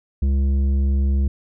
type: tone with tanh clipping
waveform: sine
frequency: 68.4 Hz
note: C#2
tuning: 23 cents flat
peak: -17 dBFS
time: 0.22-1.28 s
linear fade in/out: 5 ms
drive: 9 dB
effects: none